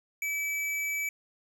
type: tone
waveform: square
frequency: 2300 Hz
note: D7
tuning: 37 cents flat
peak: -30 dBFS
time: 0.22-1.09 s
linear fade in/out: 2 ms
effects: none